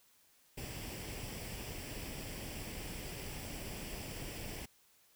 pink noise with comb filter, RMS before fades -44 dBFS, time 0.57-4.66 s, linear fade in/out 10 ms, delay 0.38 ms, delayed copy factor +0.55, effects white hiss -68 dBFS RMS until 5.15 s

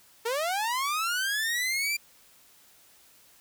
sawtooth linear sweep, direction up, 440 to 2385 Hz, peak -23 dBFS, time 0.25-1.97 s, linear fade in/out 10 ms, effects white hiss -58 dBFS RMS until 3.4 s

